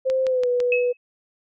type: tone with pitch glide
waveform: sine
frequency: 523.3 to 491.1 Hz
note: C5 to B4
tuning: 0 to -10 cents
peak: -18 dBFS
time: 0.05-0.93 s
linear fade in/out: 20 ms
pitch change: -110 cents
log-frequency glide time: 0.26-0.48 s
type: click train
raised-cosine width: 0.2 ms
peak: -16 dBFS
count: 4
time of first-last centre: 0.1-0.603 s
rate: 5.97 Hz
type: tone with exponential decay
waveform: sine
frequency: 2576 Hz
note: E7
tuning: 41 cents flat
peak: -17 dBFS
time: 0.72-0.97 s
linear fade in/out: 2 ms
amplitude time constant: 53 ms
effects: none